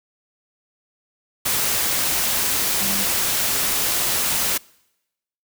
sine tone in noise, 197.9 Hz, G3, 17 cents sharp, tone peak -30 dBFS, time 2.81-3.05 s, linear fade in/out 10 ms, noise white, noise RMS -21 dBFS, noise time 1.45-4.58 s, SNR -12 dB, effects noise-tail reverb RT60 0.9 s tail -25 dB re dry

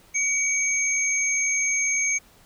sine tone pair together, 2268 / 6415 Hz, C#7 / G8, +39 / +39 cents, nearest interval octave + tritone, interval 1800 cents, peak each -24 / -23 dBFS, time 0.14-2.19 s, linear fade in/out 20 ms, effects pink hiss -55 dBFS RMS until 2.45 s

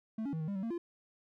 triangle tone with pitch steps, 220.7 / 280.5 / 160.3 / 156.5 / 200 / 190.8 / 229.2 / 344 Hz, A3 / C#4 / E3 / D#3 / G3 / G3 / A#3 / F4, +5 / +21 / -48 / +10 / +35 / -47 / -29 / -26 cents, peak -32 dBFS, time 0.18-0.78 s, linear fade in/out 5 ms, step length 75 ms, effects none

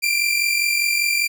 sawtooth tone pair together, 2349 / 2394 Hz, D7 / D7, 0 / +33 cents, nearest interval unison, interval 33 cents, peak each -17 dBFS, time 0.02-1.28 s, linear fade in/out 20 ms, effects none

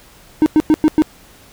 triangle tone bursts, 309 Hz, D#4, 12 cents flat, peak -5 dBFS, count 5, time 0.42-1.021 s, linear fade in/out 0 ms, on 41 ms, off 99 ms, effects pink hiss -45 dBFS RMS until 1.52 s

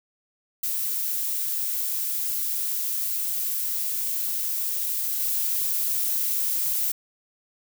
violet noise with level steps, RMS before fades -27 / -25 dBFS, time 0.63-6.92 s, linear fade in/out 5 ms, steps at 5.2 s, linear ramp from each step 5 ms, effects none

